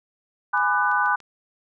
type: chord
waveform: sine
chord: G# half-diminished seventh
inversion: none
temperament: just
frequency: 830.6 / 996.7 / 1196.1 / 1495.1 Hz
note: G#5 / B5 / D6 / F#6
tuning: 0 / +16 / +31 / +18 cents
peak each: -25 / -24 / -25 / -22 dBFS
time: 0.53-1.16 s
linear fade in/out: 10 ms
type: clicks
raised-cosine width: 0.2 ms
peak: -31 dBFS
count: 4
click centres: 0.575 / 0.915 / 1.06 / 1.203 s
effects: none